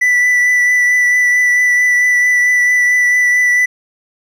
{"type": "tone with vibrato", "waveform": "triangle", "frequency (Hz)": 1975.5, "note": "B6", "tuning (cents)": 0, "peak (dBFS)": -7, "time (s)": [0.01, 3.66], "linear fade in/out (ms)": 10, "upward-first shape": "triangle", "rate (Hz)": 4.5, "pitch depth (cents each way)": 16, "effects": []}